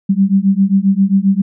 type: beating tone pair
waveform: sine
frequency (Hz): 191.5 / 199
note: G3 / G3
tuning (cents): -40 / +26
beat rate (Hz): 7.5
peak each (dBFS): -12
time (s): 0.09-1.42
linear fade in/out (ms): 10
effects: none